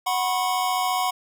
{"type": "chord", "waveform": "square", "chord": "F# suspended fourth", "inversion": "none", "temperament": "equal with one note detuned", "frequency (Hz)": [740, 987.8, 1082.2], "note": ["F#5", "B5", "C#6"], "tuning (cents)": [0, 0, -42], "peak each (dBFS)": [-25, -28, -28], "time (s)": [0.06, 1.11], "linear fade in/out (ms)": 10, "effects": []}